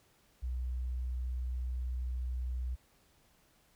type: tone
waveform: sine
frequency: 62.3 Hz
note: B1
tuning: 16 cents sharp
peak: -33 dBFS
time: 0.42-2.76 s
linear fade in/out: 20 ms
effects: pink hiss -68 dBFS RMS until 3.75 s